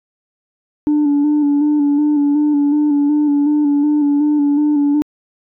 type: tone with vibrato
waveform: sine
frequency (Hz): 292.6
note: D4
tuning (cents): -6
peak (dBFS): -9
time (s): 0.87-5.02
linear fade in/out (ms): 0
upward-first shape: square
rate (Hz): 2.7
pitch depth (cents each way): 31
effects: tanh soft clip ceiling -9 dBFS